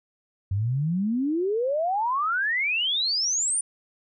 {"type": "exponential sweep", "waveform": "sine", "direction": "up", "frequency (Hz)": [92.8, 9480], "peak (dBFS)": -22, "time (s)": [0.51, 3.61], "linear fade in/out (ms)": 5, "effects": []}